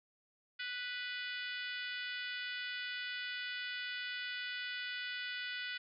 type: harmonic tone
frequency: 493.9 Hz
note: B4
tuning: in tune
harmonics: 3 / 4 / 5 / 6 / 7 / 8 / 9 / 10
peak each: -43 / -45 / -48 / -47 / -48 / -54 / -52 / -57 dBFS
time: 0.59-5.78 s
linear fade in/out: 10 ms
effects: none